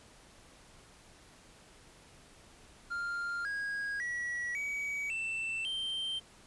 triangle tone with pitch steps, 1396.9 / 1642.1 / 1930.4 / 2269 / 2668 / 3136 Hz, F6 / G#6 / B6 / C#7 / E7 / G7, 0 / -20 / -40 / +40 / +20 / 0 cents, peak -32 dBFS, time 2.9-6.2 s, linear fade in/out 20 ms, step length 550 ms, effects pink hiss -58 dBFS RMS until 6.46 s + resampled to 24000 Hz

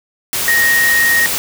sine tone in noise, 1870 Hz, A#6, 5 cents sharp, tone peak -10 dBFS, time 0.48-1.26 s, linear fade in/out 0 ms, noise white, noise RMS -18 dBFS, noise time 0.33-1.38 s, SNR +5 dB, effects none

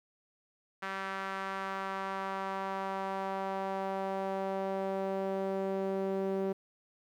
sawtooth tone with band-pass filter sweep, 193 Hz, G3, 27 cents flat, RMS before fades -35 dBFS, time 0.82-6.53 s, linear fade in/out 10 ms, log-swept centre 1500 to 410 Hz, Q 1.7, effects 11-bit

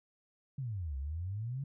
sine exponential two-way sweep, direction down then up, 142.9 to 65.4 to 142.9 Hz, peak -35 dBFS, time 0.58-1.64 s, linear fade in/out 5 ms, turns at 0.97 s, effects none

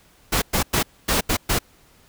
pink noise bursts at uneven times, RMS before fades -20 dBFS, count 6, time 0.32-0.42 / 0.53-0.63 / 0.73-0.83 / 1.08-1.21 / 1.29-1.37 / 1.49-1.59 s, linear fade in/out 10 ms, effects pink hiss -55 dBFS RMS until 2.08 s

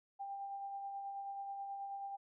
sine tone with tremolo, 793 Hz, G5, 20 cents sharp, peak -40 dBFS, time 0.19-2.17 s, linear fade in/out 20 ms, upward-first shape sine, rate 9.3 Hz, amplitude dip 30%, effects none

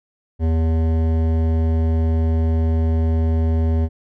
sine tone with hard clipping, 80.9 Hz, E2, 32 cents flat, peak -17 dBFS, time 0.39-3.89 s, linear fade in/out 50 ms, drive 14 dB, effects none

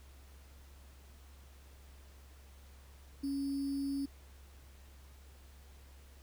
sine tone with sample-and-hold, 277.2 Hz, C#4, in tune, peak -33 dBFS, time 3.23-4.06 s, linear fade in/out 10 ms, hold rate 4900 Hz, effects added 68 Hz sine -54 dBFS peak until 6.22 s + pink hiss -63 dBFS RMS until 6.22 s

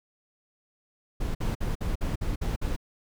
brown noise bursts, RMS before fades -28 dBFS, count 8, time 1.2-2.764 s, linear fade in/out 10 ms, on 150 ms, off 52 ms, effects none

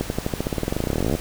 accelerating click train, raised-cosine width 2 ms, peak -9 dBFS, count 30, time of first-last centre 0.01-1.152 s, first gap 91 ms, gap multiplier 0.93, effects added 50 Hz sine -40 dBFS peak until 1.2 s + pink hiss -35 dBFS RMS until 1.2 s

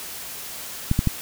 clicks, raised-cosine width 5 ms, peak -6 dBFS, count 3, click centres 0.914 / 0.991 / 1.073 s, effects white hiss -35 dBFS RMS until 1.21 s

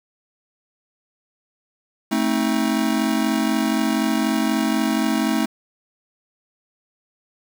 square chord, A diminished, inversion none, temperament just, 220 / 264 / 316.8 Hz, A3 / C4 / Eb4, 0 / +16 / +31 cents, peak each -22 / -24 / -24 dBFS, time 2.11-5.46 s, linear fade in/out 10 ms, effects 7-bit

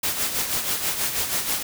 white noise with tremolo, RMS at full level -23 dBFS, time 0.03-1.63 s, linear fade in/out 5 ms, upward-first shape sine, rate 6.2 Hz, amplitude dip 55%, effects none

